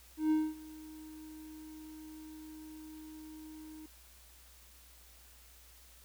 triangle tone with ADSR envelope, 311.1 Hz, D#4, in tune, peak -23 dBFS, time 0.17-3.86 s, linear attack 140 ms, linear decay 230 ms, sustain -22 dB, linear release 3 ms, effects added 60 Hz sine -60 dBFS peak until 6.04 s + white hiss -60 dBFS RMS until 6.04 s

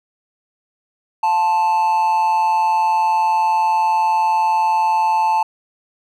triangle tone with amplitude modulation, 880 Hz, A5, in tune, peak -9 dBFS, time 1.23-5.43 s, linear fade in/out 5 ms, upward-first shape sine, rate 170 Hz, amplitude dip 55%, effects none

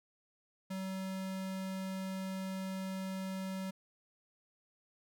square tone, 190 Hz, F#3, 46 cents sharp, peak -38 dBFS, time 0.7-3.71 s, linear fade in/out 10 ms, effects none

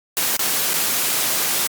white noise with dropouts, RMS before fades -20 dBFS, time 0.17-1.67 s, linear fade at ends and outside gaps 0 ms, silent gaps 0.367-0.393 / 0.735-0.74 s, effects high-pass 150 Hz 12 dB/octave + Opus 48 kbps

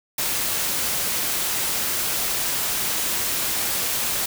white noise, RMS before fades -24 dBFS, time 0.18-4.26 s, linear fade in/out 5 ms, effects none

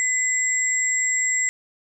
sine tone pair together, 2014 / 7595 Hz, B6 / A#8, +33 / +31 cents, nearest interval octave + major seventh, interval 2298 cents, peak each -22 dBFS, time 0-1.49 s, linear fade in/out 0 ms, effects none

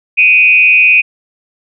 sine tone with frequency modulation, 2489 Hz, D#7, in tune, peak -4 dBFS, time 0.17-1.02 s, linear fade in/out 20 ms, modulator 183 Hz, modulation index 0.66, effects none

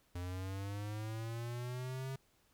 square linear sweep, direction up, 87.5 to 134.8 Hz, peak -40 dBFS, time 0.15-2.16 s, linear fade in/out 5 ms, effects pink hiss -72 dBFS RMS until 2.53 s

